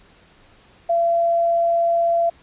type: tone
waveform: sine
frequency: 679 Hz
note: F5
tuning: 49 cents flat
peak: -15 dBFS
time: 0.89-2.3 s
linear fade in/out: 10 ms
effects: pink hiss -52 dBFS RMS until 2.42 s + resampled to 8000 Hz